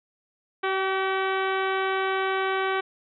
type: harmonic tone with a mistuned harmonic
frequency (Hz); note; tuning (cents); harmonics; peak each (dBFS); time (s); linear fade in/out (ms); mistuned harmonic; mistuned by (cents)
381.9; G4; -45; 1 / 2 / 3 / 4 / 5 / 6 / 7 / 8 / 9 / 10; -27 / -30 / -30 / -31 / -36 / -35 / -43 / -40 / -44 / -45; 0.63-2.81; 10; 2; +16
effects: none